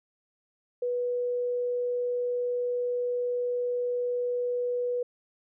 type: tone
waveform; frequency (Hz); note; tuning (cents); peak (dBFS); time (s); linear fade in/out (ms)
sine; 489.7; B4; -15; -26; 0.82-5.03; 5
effects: none